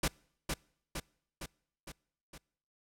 pink noise with echo, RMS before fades -30 dBFS, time 0.03-0.08 s, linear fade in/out 5 ms, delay 460 ms, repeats 5, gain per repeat -4 dB, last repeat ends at 2.38 s, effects noise-tail reverb RT60 0.7 s tail -26 dB re dry + low-pass 12000 Hz 12 dB/octave

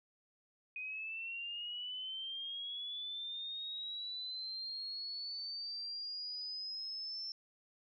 sine linear sweep, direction up, 2489 to 5360 Hz, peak -40 dBFS, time 0.76-7.32 s, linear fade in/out 2 ms, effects none

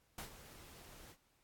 pink noise with ADSR envelope, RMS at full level -44 dBFS, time 0.18-1.17 s, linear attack 4 ms, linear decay 110 ms, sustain -13 dB, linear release 67 ms, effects pink hiss -75 dBFS RMS until 1.43 s + AAC 64 kbps

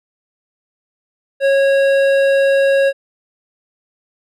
triangle tone with hard clipping, 549 Hz, C#5, 17 cents flat, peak -12 dBFS, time 1.4-2.93 s, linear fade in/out 50 ms, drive 15 dB, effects none

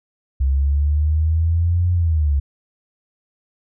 sine linear two-way sweep, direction up then down, 66.1 to 89.3 to 68.4 Hz, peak -14 dBFS, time 0.4-2.4 s, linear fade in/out 10 ms, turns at 1.92 s, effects none

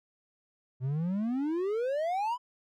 triangle exponential sweep, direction up, 123.47 to 1018 Hz, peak -26 dBFS, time 0.8-2.38 s, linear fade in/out 50 ms, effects none

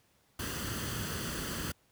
pink noise with comb filter, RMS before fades -36 dBFS, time 0.39-1.72 s, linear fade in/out 5 ms, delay 0.65 ms, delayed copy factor +0.6, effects pink hiss -69 dBFS RMS until 1.91 s + high-pass 60 Hz 12 dB/octave

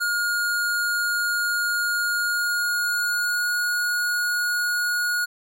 square tone with pitch glide, 1427 to 1444.4 Hz, F6 to F#6, +37 to -42 cents, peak -22 dBFS, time 0-5.26 s, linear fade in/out 20 ms, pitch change +21 cents, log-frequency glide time 2.21-3.47 s, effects none

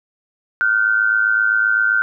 sine tone pair together, 1416 / 1523.7 Hz, F6 / G6, +23 / -50 cents, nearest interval minor second, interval 127 cents, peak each -16 dBFS, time 0.61-2.02 s, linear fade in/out 0 ms, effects none

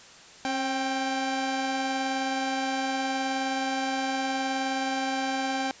sawtooth tone pair together, 268.4 / 786 Hz, C4 / G5, +44 / +4 cents, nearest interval octave + perfect fifth, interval 1860 cents, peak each -26 / -25 dBFS, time 0.45-5.71 s, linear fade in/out 0 ms, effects white hiss -49 dBFS RMS until 5.8 s + resampled to 16000 Hz

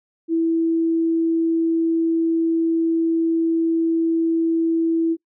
sine tone, 328.9 Hz, E4, 4 cents flat, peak -16 dBFS, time 0.28-5.17 s, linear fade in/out 50 ms, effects noise-tail reverb RT60 0.1 s tail -23 dB re dry

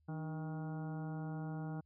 harmonic tone with a mistuned harmonic, 158 Hz, D#3, 27 cents sharp, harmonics 1 / 2 / 3 / 4 / 5 / 6 / 7 / 8 / 9, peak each -40 / -47 / -55 / -56 / -52 / -62 / -61 / -64 / -58 dBFS, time 0.08-1.81 s, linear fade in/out 10 ms, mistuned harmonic 2, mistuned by -63 cents, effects added 77 Hz sine -70 dBFS peak until 1.85 s

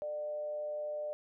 sine tone with frequency modulation, 598 Hz, D5, 31 cents sharp, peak -35 dBFS, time 0.02-1.13 s, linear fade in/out 0 ms, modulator 156 Hz, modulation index 0.23, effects none

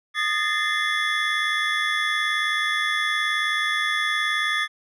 triangle tone cluster, 1232 / 1730 / 1809 / 2076 / 3419 Hz, D#6 / A6 / A6 / C7 / G#7, -17 / -30 / +48 / -14 / +50 cents, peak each -26 dBFS, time 0.14-4.68 s, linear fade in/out 50 ms, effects resampled to 32000 Hz

